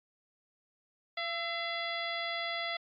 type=harmonic tone with a mistuned harmonic; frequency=680 Hz; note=F5; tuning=46 cents flat; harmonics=1 / 2 / 3 / 4 / 5 / 6 / 7; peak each=-39 / -42 / -37 / -48 / -40 / -46 / -47 dBFS; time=1.17-2.77 s; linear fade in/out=5 ms; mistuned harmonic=2; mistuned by=-42 cents; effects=AAC 48 kbps